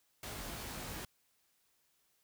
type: noise with comb filter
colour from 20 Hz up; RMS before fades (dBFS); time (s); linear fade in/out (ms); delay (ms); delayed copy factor
pink; -44; 0.23-1.05; 2; 19; +0.75
effects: white hiss -75 dBFS RMS until 2.23 s